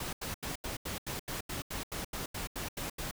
pink noise bursts, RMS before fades -38 dBFS, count 15, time 0-3.112 s, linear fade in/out 5 ms, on 130 ms, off 83 ms, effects none

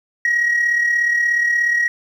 sine tone with amplitude modulation, 1900 Hz, A#6, 33 cents sharp, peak -10 dBFS, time 0.25-1.88 s, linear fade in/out 2 ms, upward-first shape sine, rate 36.8 Hz, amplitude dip 55%, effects tanh soft clip ceiling -11 dBFS + 8-bit

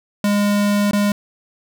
square tone with dropouts, 204.7 Hz, G#3, 25 cents flat, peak -15 dBFS, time 0.24-1.12 s, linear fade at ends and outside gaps 2 ms, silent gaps 0.911-0.932 s, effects none

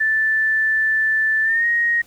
sine tone with pitch glide, 1760 to 1875.5 Hz, A6 to A#6, 0 to +10 cents, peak -15 dBFS, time 0-2.02 s, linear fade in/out 10 ms, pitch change +110 cents, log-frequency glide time 1.43-1.66 s, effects pink hiss -51 dBFS RMS until 2.06 s

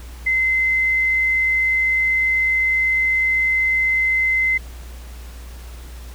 sine tone, 2062 Hz, C7, 26 cents flat, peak -15 dBFS, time 0.26-4.58 s, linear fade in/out 10 ms, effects added 60 Hz sine -33 dBFS peak until 6.14 s + pink hiss -44 dBFS RMS until 6.14 s

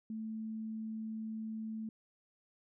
sine tone, 220.1 Hz, A3, 1 cent sharp, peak -38 dBFS, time 0.1-1.89 s, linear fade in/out 2 ms, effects none

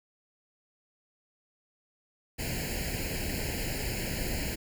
pink noise with comb filter, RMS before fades -33 dBFS, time 2.38-4.56 s, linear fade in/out 20 ms, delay 0.42 ms, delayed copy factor +0.95, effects none

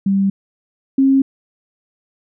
sine tone pair in turn, 195.8 / 269.7 Hz, G3 / C#4, -2 / -47 cents, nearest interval tritone, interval 555 cents, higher second, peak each -12 / -9 dBFS, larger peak second, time 0.06-0.3 / 0.98-1.22 s, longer neither, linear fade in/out 5 ms, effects none

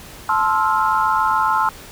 sine chord, F major seventh, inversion first, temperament just, 873.1 / 1047.7 / 1309.6 / 1396.9 Hz, A5 / C6 / E6 / F6, -14 / +2 / -12 / 0 cents, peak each -19 / -19 / -21 / -23 dBFS, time 0.29-1.69 s, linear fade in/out 2 ms, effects pink hiss -39 dBFS RMS until 1.91 s

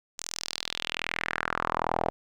sawtooth tone with band-pass filter sweep, 41.2 Hz, E1, in tune, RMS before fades -32 dBFS, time 0.18-2.1 s, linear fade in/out 0 ms, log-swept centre 7100 to 680 Hz, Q 2.8, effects none

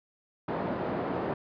pink band-pass noise, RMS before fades -32 dBFS, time 0.48-1.34 s, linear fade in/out 5 ms, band 210 to 900 Hz, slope 12 dB/octave, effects resampled to 11025 Hz

